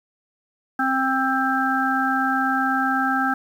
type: harmonic tone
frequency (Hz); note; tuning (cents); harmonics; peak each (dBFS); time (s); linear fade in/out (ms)
264; C4; +16; 1 / 3 / 5 / 6; -24 / -24 / -24 / -24; 0.79-3.34; 5
effects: 8-bit